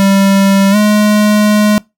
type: tone with pitch glide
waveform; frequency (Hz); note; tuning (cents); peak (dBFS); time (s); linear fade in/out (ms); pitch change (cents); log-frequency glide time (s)
square; 196 to 210.1; G3 to G#3; 0 to +20; -7; 0-1.78; 0; +120; 0.71-0.76
effects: noise-tail reverb RT60 0.2 s tail -23 dB re dry